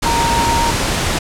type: tone in noise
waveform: sine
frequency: 931 Hz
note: A#5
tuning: 2 cents flat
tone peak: -15 dBFS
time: 0.05-0.71 s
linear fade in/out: 10 ms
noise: pink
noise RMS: -17 dBFS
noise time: 0.02-1.19 s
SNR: -1 dB
effects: low-pass 9000 Hz 12 dB/octave